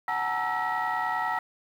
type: tone cluster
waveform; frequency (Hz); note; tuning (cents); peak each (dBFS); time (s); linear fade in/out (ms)
sine; 743 / 865 / 935 / 1319 / 1915; F#5 / A5 / A#5 / E6 / A#6; +7 / -30 / +5 / +1 / +46; -31; 0.08-1.39; 2
effects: tanh soft clip ceiling -20 dBFS + 9-bit